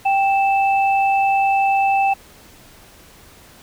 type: tone pair together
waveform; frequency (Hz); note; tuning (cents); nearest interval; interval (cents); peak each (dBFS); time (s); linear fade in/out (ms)
sine; 786.2 / 2640; G5 / E7; +5 / +2; octave + major sixth; 2097; -14 / -23; 0.05-2.14; 10
effects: pink hiss -46 dBFS RMS until 3.62 s